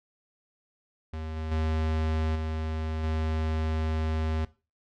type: tone with level steps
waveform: square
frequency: 79 Hz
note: D#2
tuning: 27 cents sharp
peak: -34 / -32 / -26 / -30 / -27 dBFS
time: 1.13-4.45 s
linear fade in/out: 5 ms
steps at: 1.36 / 1.51 / 2.35 / 3.03 s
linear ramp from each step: 10 ms
effects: noise-tail reverb RT60 0.3 s tail -18 dB re dry + low-pass 4000 Hz 12 dB/octave